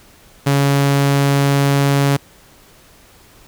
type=tone; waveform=sawtooth; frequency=140.1 Hz; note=C#3; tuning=19 cents sharp; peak=-8 dBFS; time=0.46-2.17 s; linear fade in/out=10 ms; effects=pink hiss -47 dBFS RMS until 3.47 s